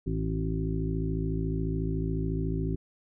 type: harmonic tone with a mistuned harmonic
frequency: 54 Hz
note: A1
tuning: 32 cents flat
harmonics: 1 / 2 / 3 / 5 / 6 / 7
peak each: -32 / -34 / -32 / -35 / -40 / -37 dBFS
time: 0.06-2.76 s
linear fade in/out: 10 ms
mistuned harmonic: 5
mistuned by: -29 cents
effects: none